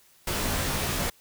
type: noise with comb filter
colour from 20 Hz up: pink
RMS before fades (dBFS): -28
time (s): 0.27-1.1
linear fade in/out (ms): 5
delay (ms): 18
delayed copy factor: -0.8
effects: white hiss -59 dBFS RMS until 1.2 s